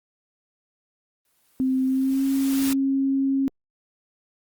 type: noise with exponential growth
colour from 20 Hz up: white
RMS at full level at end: -29 dBFS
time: 1.25-2.73 s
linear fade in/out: 1 ms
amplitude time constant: 320 ms
type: tone with pitch glide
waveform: sine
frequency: 261 to 271.1 Hz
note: C4 to C#4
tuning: -4 to -38 cents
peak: -19 dBFS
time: 1.6-3.48 s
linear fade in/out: 0 ms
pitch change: +66 cents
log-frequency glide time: 1.85-2.25 s
effects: Opus 24 kbps